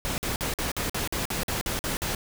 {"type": "noise bursts", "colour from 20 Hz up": "pink", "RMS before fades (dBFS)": -29, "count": 12, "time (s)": [0.05, 2.149], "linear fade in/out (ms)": 0, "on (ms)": 130, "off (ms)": 49, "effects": []}